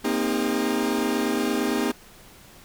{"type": "chord", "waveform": "40% pulse", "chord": "C minor seventh", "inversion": "third", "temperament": "equal with one note detuned", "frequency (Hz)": [233.1, 261.6, 311.1, 402.3], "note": ["Bb3", "C4", "Eb4", "G4"], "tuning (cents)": [0, 0, 0, 45], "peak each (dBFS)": -27, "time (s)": [0.04, 1.92], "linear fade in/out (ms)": 10, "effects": ["pink hiss -49 dBFS RMS until 2.64 s"]}